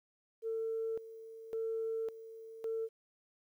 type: tone with tremolo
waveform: sine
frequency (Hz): 449.2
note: A4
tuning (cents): +36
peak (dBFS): -33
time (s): 0.42-2.89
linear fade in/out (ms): 50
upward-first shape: square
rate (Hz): 0.9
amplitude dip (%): 80
effects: tanh soft clip ceiling -29 dBFS + 12-bit